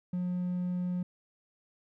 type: tone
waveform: triangle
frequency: 179.4 Hz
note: F3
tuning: 47 cents sharp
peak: -27 dBFS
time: 0.13-1.03 s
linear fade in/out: 5 ms
effects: tanh soft clip ceiling -23 dBFS